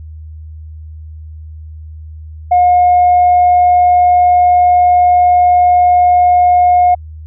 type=tone; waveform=sine; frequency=717 Hz; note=F5; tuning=45 cents sharp; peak=-4 dBFS; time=2.51-6.95 s; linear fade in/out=10 ms; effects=tanh soft clip ceiling -2 dBFS + added 78 Hz sine -27 dBFS peak until 7.26 s